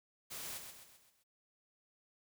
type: noise with echo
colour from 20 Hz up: white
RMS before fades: -45 dBFS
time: 0.3-0.59 s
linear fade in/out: 20 ms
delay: 130 ms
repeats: 5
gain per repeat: -6 dB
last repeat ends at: 1.24 s
effects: none